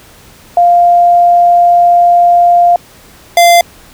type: tone pair in turn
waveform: sine / square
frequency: 698.5 / 690.9 Hz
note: F5 / F5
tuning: 0 / -19 cents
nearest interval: unison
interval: 19 cents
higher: first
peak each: -3 dBFS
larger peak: neither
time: 0.57-2.76 / 3.37-3.61 s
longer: first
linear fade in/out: 2 ms
effects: pink hiss -39 dBFS RMS until 3.93 s